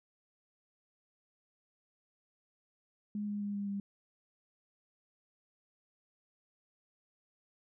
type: tone with pitch steps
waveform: sine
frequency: 207.7 / 205.7 / 203.7 / 201.7 / 199.7 Hz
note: G#3 / G#3 / G#3 / G3 / G3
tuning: 0 / -16 / -33 / +50 / +32 cents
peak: -34 dBFS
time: 3.15-3.8 s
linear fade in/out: 2 ms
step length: 130 ms
effects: none